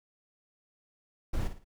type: noise with echo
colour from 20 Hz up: brown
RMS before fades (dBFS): -30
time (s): 1.33-1.48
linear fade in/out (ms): 10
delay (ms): 55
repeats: 3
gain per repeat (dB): -9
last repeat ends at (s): 1.645
effects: none